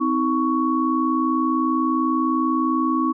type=tone cluster; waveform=sine; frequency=257.8 / 317.8 / 1115 Hz; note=C4 / D#4 / C#6; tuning=-26 / +37 / +10 cents; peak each=-22 dBFS; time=0-3.13 s; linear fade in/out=20 ms; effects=none